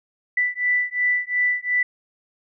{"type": "beating tone pair", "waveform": "sine", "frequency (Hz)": [1978, 1980.8], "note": ["B6", "B6"], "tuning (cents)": [2, 5], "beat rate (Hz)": 2.8, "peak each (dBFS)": -22, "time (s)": [0.37, 1.83], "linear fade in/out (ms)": 5, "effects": []}